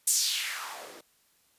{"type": "noise with band-pass filter sweep", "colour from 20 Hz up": "blue", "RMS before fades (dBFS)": -31, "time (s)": [0.07, 1.01], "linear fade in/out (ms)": 5, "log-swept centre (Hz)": [8600, 300], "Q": 2.6, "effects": ["white hiss -67 dBFS RMS until 1.58 s", "resampled to 32000 Hz"]}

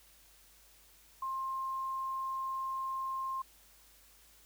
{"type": "tone", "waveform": "sine", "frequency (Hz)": 1060, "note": "C6", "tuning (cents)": 22, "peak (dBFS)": -34, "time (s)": [1.22, 3.42], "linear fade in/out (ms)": 5, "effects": ["added 50 Hz sine -67 dBFS peak until 4.45 s", "white hiss -62 dBFS RMS until 4.45 s"]}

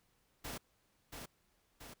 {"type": "noise with echo", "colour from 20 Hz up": "pink", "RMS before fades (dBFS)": -44, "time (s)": [0.44, 0.58], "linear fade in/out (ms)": 10, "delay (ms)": 680, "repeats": 2, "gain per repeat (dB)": -4, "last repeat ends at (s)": 1.94, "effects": ["pink hiss -75 dBFS RMS until 2 s"]}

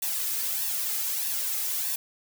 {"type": "noise with flanger", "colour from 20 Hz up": "blue", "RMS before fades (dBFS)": -29, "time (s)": [0.02, 1.96], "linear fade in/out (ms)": 5, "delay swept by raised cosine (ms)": [1.1, 2.4], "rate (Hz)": 1.6, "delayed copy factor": 0.6, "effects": []}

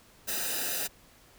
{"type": "noise with comb filter", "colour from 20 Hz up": "white", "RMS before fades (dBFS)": -32, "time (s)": [0.27, 0.88], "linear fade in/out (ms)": 20, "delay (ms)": 0.91, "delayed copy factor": -0.8, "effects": ["pink hiss -58 dBFS RMS until 1.38 s"]}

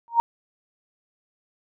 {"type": "tone with exponential growth", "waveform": "sine", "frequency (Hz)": 932.3, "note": "A#5", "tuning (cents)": 0, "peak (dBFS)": -10, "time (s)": [0.08, 0.2], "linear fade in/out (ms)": 0, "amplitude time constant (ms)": 25, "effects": []}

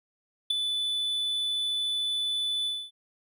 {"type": "tone with ADSR envelope", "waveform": "triangle", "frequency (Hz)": 3487, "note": "A7", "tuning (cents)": -16, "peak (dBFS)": -17, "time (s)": [0.5, 2.91], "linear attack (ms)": 9, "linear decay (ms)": 4, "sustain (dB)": -8, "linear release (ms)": 250, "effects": []}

